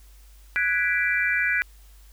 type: chord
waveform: sine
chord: G# half-diminished seventh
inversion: third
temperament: equal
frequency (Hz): 1480 / 1661.2 / 1975.5 / 2349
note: F#6 / G#6 / B6 / D7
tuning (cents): 0 / 0 / 0 / 0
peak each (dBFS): -26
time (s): 0.56-1.62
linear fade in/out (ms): 0
effects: added 50 Hz sine -47 dBFS peak until 2.12 s + white hiss -58 dBFS RMS until 2.12 s